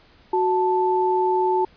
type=tone pair together; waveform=sine; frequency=369.6 / 880 Hz; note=F#4 / A5; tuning=-2 / 0 cents; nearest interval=octave + minor third; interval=1502 cents; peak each=-20 dBFS; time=0.33-1.65 s; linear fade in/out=5 ms; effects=pink hiss -54 dBFS RMS until 1.76 s + resampled to 11025 Hz